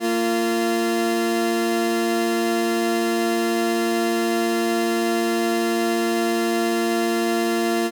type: tone pair together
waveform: 30% pulse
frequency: 229.1 / 345 Hz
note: A#3 / F4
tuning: -30 / -21 cents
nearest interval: perfect fifth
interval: 709 cents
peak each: -21 / -18 dBFS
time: 0-7.91 s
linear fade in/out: 50 ms
effects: none